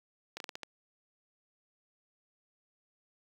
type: slowing click train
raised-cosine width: 0.2 ms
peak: -22 dBFS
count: 6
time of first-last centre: 0.37-0.633 s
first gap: 32 ms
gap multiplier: 1.25
effects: high-pass 200 Hz 12 dB/octave + 8-bit